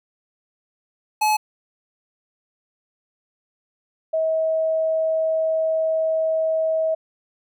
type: tone pair in turn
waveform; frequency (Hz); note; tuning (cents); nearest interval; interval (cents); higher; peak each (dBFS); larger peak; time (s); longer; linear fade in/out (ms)
square / sine; 855 / 640.5; A5 / E5; -50 / -50; perfect fourth; 500; first; -17 / -18; first; 1.21-1.37 / 4.13-6.95; second; 10
effects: none